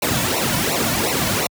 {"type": "noise with flanger", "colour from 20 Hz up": "pink", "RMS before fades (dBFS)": -20, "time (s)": [0.02, 1.47], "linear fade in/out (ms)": 5, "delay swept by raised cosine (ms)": [0.61, 2.51], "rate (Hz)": 2.8, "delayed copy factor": -0.9, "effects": ["high-pass 60 Hz 12 dB/octave"]}